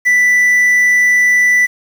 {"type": "tone with quantisation", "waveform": "triangle", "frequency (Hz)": 1978, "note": "B6", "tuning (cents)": 2, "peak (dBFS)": -6, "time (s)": [0.05, 1.67], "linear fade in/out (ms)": 20, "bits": 6, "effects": []}